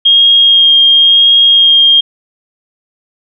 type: tone with vibrato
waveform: sine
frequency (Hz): 3240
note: G#7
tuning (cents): -43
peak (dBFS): -3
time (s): 0.05-2.01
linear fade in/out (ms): 10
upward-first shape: sine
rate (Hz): 0.96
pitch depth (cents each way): 11
effects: none